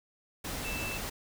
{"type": "tone in noise", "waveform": "sine", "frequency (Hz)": 2653, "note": "E7", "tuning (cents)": 10, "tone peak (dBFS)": -37, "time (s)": [0.64, 0.98], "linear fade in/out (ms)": 10, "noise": "pink", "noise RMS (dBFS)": -37, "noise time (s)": [0.44, 1.1], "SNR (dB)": -3, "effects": []}